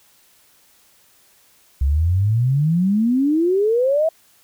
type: exponential sweep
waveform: sine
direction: up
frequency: 65.41 to 660 Hz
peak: -14 dBFS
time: 1.81-4.09 s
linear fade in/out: 5 ms
effects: white hiss -55 dBFS RMS until 4.43 s